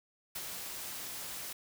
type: noise with ADSR envelope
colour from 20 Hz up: white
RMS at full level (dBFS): -38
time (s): 0.35-1.53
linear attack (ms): 10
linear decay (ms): 36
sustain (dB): -4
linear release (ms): 6
effects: none